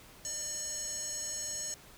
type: tone with band-pass filter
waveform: square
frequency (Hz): 601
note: D5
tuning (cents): +40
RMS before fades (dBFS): -38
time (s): 0.25-1.74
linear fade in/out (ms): 0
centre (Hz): 7000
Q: 7.9
effects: pink hiss -55 dBFS RMS until 1.97 s